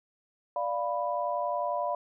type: chord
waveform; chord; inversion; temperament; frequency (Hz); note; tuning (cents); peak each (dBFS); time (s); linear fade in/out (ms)
sine; B diminished; first; equal; 587.3 / 698.5 / 987.8; D5 / F5 / B5; 0 / 0 / 0; -32; 0.56-1.95; 2
effects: none